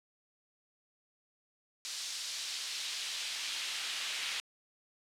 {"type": "noise with high-pass filter sweep", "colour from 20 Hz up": "brown", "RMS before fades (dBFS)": -38, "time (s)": [1.85, 4.4], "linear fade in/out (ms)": 0, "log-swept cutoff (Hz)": [4600, 2700], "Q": 1.3, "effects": ["low-pass 9000 Hz 12 dB/octave"]}